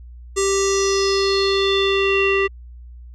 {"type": "tone with low-pass filter sweep", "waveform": "square", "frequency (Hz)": 392, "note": "G4", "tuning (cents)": 0, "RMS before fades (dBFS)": -18, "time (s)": [0.36, 2.48], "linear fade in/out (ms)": 20, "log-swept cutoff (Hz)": [7600, 2400], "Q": 5.8, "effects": ["added 60 Hz sine -36 dBFS peak until 3.14 s"]}